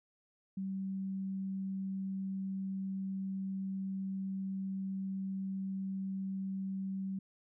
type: tone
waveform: sine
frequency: 192.3 Hz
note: G3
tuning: 33 cents flat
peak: -35 dBFS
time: 0.57-7.19 s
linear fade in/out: 5 ms
effects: none